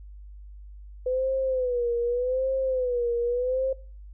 sine tone with vibrato, 501 Hz, B4, 25 cents sharp, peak -23 dBFS, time 1.06-3.73 s, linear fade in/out 5 ms, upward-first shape sine, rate 0.84 Hz, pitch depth 100 cents each way, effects noise-tail reverb RT60 0.4 s tail -21 dB re dry + added 50 Hz sine -41 dBFS peak until 4.13 s

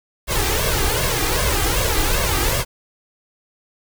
pink noise with flanger, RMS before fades -19 dBFS, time 0.27-2.65 s, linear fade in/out 50 ms, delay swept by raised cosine 1.8 to 2.54 ms, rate 2.6 Hz, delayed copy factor +0.75, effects none

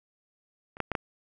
clicks, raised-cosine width 0.5 ms, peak -29 / -13 / -14 / -13 dBFS, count 4, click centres 0.769 / 0.803 / 0.917 / 0.952 s, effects none

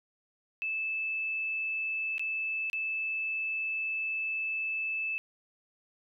sine tone with dropouts, 2624 Hz, E7, 9 cents flat, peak -30 dBFS, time 0.62-5.18 s, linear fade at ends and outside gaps 0 ms, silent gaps 2.181-2.195 / 2.699-2.731 s, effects none

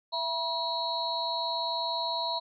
sine tone cluster, 667 / 964 / 3922 / 4240 Hz, E5 / B5 / B7 / C8, +20 / -42 / -13 / +22 cents, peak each -35 / -32 / -35 / -35 dBFS, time 0.12-2.4 s, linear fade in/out 20 ms, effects none

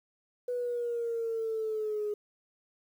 sine linear sweep, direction down, 493.9 to 415.3 Hz, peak -29 dBFS, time 0.48-2.14 s, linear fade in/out 5 ms, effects tanh soft clip ceiling -25 dBFS + 10-bit

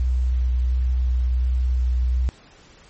sine tone with vibrato, 62.3 Hz, B1, 16 cents sharp, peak -17 dBFS, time 0-2.29 s, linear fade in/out 0 ms, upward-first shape square, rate 1.4 Hz, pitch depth 10 cents each way, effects pink hiss -50 dBFS RMS until 2.89 s + MP3 32 kbps

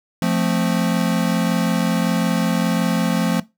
square chord, F major, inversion none, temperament equal, 174.61 / 220 / 261.6 Hz, F3 / A3 / C4, 0 / 0 / 0 cents, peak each -20 / -22 / -25 dBFS, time 0.22-3.4 s, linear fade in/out 2 ms, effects noise-tail reverb RT60 0.2 s tail -18 dB re dry

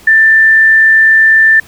sine tone, 1776 Hz, A6, 16 cents sharp, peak -3 dBFS, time 0.07-1.6 s, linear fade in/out 5 ms, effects pink hiss -39 dBFS RMS until 1.67 s

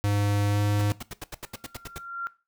square tone with pitch glide, 102.2 to 103.09 Hz, G#2 to G#2, -27 to -12 cents, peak -23 dBFS, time 0.04-0.92 s, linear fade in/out 0 ms, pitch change +15 cents, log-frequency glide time 0.49-0.6 s
pink noise bursts, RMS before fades -36 dBFS, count 12, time 0.79-1.983 s, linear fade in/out 5 ms, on 27 ms, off 79 ms
sine tone with exponential growth, 1380 Hz, F6, 21 cents flat, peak -26 dBFS, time 1.44-2.27 s, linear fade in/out 0 ms, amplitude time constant 180 ms
effects noise-tail reverb RT60 0.3 s tail -18 dB re dry

